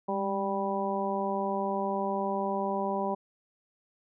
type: harmonic tone with a mistuned harmonic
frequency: 196 Hz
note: G3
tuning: in tune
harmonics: 1 / 2 / 3 / 4 / 5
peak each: -34 / -34 / -34 / -34 / -34 dBFS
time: 0.08-3.15 s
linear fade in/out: 10 ms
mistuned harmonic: 1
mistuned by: +41 cents
effects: none